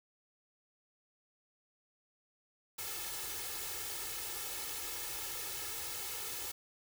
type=noise with comb filter; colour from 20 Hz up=white; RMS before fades=-41 dBFS; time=2.78-6.52 s; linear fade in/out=10 ms; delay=2.3 ms; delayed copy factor=+0.85; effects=none